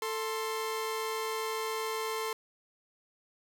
sawtooth tone pair together, 442.7 / 1053 Hz, A4 / C6, +11 / +11 cents, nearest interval octave + minor third, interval 1500 cents, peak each -30 / -33 dBFS, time 0.02-2.33 s, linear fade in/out 2 ms, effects none

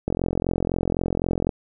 click train, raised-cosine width 2 ms, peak -9 dBFS, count 63, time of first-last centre 0.08-1.492 s, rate 43.9 Hz, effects none

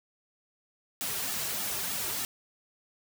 white noise with flanger, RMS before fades -33 dBFS, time 1.01-2.25 s, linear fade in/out 0 ms, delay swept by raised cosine 1.9 to 4 ms, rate 3.3 Hz, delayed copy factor -0.8, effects none

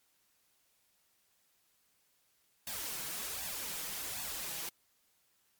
white noise with flanger, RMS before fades -40 dBFS, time 2.67-4.69 s, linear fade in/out 2 ms, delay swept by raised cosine 1.1 to 6.3 ms, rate 1.3 Hz, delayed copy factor +0.65, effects white hiss -73 dBFS RMS until 5.59 s + MP3 96 kbps

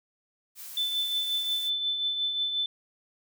blue noise, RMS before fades -42 dBFS, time 0.55-1.71 s, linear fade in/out 50 ms
sine tone with tremolo, 3520 Hz, A7, in tune, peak -24 dBFS, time 0.77-2.66 s, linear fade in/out 2 ms, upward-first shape triangle, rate 5.6 Hz, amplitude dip 50%
effects none

